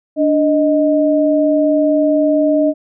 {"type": "tone pair together", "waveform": "sine", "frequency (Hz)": [293.5, 622], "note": ["D4", "D#5"], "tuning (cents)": [-1, -1], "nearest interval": "octave + minor second", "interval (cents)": 1300, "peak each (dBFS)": -13, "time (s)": [0.16, 2.74], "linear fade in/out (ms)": 50, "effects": []}